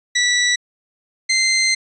20% pulse tone pair in turn, 1957 / 2079 Hz, B6 / C7, -16 / -12 cents, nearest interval minor second, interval 104 cents, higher second, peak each -9 dBFS, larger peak neither, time 0.15-0.56 / 1.29-1.75 s, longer second, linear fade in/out 10 ms, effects resampled to 24000 Hz

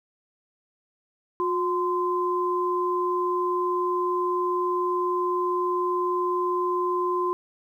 sine tone pair together, 359.6 / 1032.5 Hz, F#4 / C6, -49 / -23 cents, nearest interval octave + tritone, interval 1826 cents, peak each -25 dBFS, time 1.4-7.33 s, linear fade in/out 0 ms, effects 10-bit

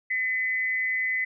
sine tone with amplitude modulation, 2020 Hz, B6, 39 cents sharp, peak -21 dBFS, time 0.1-1.25 s, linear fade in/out 10 ms, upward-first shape sine, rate 210 Hz, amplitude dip 60%, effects none

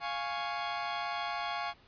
sawtooth chord, Db major, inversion first, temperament equal, 698.5 / 830.6 / 1108.7 Hz, F5 / Ab5 / Db6, 0 / 0 / 0 cents, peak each -34 dBFS, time 0-1.74 s, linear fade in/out 50 ms, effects pink hiss -61 dBFS RMS until 1.87 s + resampled to 11025 Hz

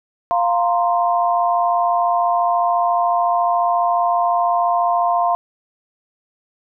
sine chord, F suspended fourth, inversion none, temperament equal, 698.5 / 932.3 / 1046.5 Hz, F5 / Bb5 / C6, 0 / 0 / 0 cents, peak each -16 / -22 / -20 dBFS, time 0.31-5.35 s, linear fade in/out 0 ms, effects none

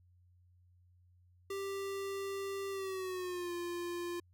square tone with pitch glide, 393.1 to 348.2 Hz, G4 to F4, +5 to -5 cents, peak -38 dBFS, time 1.5-4.2 s, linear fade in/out 5 ms, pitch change -210 cents, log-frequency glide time 2.7-3.53 s, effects added 89 Hz sine -63 dBFS peak until 4.33 s

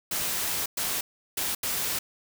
white noise bursts at uneven times, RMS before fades -29 dBFS, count 4, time 0.11-0.66 / 0.77-1.01 / 1.37-1.55 / 1.63-1.99 s, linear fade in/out 5 ms, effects none

